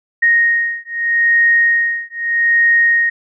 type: beating tone pair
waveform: sine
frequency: 1864.7 / 1865.5 Hz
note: A#6 / A#6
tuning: 0 / +1 cents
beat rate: 0.8 Hz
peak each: -14 dBFS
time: 0.22-3.1 s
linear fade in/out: 10 ms
effects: none